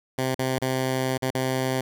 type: tone with dropouts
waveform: 10% pulse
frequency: 130.4 Hz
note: C3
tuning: 5 cents flat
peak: -15 dBFS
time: 0.18-1.81 s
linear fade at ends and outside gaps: 5 ms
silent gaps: 0.346-0.391 / 0.586-0.617 / 1.178-1.222 / 1.305-1.348 s
effects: none